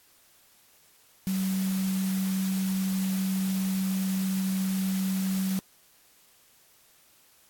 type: tone in noise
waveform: sine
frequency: 190 Hz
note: F#3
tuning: 46 cents sharp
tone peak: -25 dBFS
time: 1.27-5.59 s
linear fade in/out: 0 ms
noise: white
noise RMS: -39 dBFS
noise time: 1.27-5.59 s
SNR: +11 dB
effects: white hiss -60 dBFS RMS until 7.49 s + AAC 64 kbps